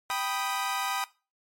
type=chord; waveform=sawtooth; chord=G augmented; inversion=none; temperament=equal; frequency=784 / 987.8 / 1244.5 Hz; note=G5 / B5 / D#6; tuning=0 / 0 / 0 cents; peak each=-29 dBFS; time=0.1-1.04 s; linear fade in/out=0 ms; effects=noise-tail reverb RT60 0.3 s tail -19 dB re dry + MP3 64 kbps